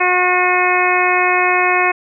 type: harmonic tone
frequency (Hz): 361.9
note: F#4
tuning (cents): -38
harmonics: 1 / 2 / 3 / 4 / 5 / 6 / 7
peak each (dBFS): -20 / -18 / -18 / -23 / -20 / -19 / -19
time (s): 0-1.92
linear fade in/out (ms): 10
effects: none